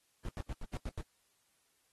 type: noise bursts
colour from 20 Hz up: brown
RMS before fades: -38 dBFS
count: 7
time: 0.25-1.011 s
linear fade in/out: 0 ms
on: 35 ms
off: 86 ms
effects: white hiss -74 dBFS RMS until 1.92 s + AAC 32 kbps